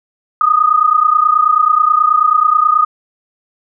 sine tone pair together, 1222.7 / 1252 Hz, D#6 / D#6, -31 / +10 cents, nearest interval unison, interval 41 cents, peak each -11 dBFS, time 0.41-2.85 s, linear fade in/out 2 ms, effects none

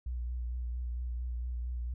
sine tone with vibrato, 60.6 Hz, B1, 32 cents flat, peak -33 dBFS, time 0.06-1.94 s, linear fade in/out 5 ms, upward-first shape sine, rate 4.4 Hz, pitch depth 32 cents each way, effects none

